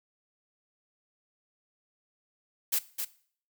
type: noise with echo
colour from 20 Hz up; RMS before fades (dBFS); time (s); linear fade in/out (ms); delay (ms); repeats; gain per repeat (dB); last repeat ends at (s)
blue; -27; 2.72-2.79; 10; 260; 1; -6; 3.05
effects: noise-tail reverb RT60 0.5 s tail -18 dB re dry